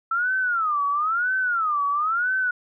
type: tone with vibrato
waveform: sine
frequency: 1318.5 Hz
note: E6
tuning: in tune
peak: -20 dBFS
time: 0.11-2.51 s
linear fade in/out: 5 ms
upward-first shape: sine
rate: 1 Hz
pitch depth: 260 cents each way
effects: none